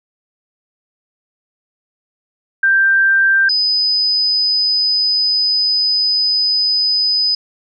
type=tone pair in turn; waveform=sine; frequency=1576 / 5003 Hz; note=G6 / D#8; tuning=+9 / +9 cents; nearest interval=octave + minor sixth; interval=2000 cents; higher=second; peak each=-9 / -12 dBFS; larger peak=first; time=2.63-3.49 / 3.49-7.35 s; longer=second; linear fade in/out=5 ms; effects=none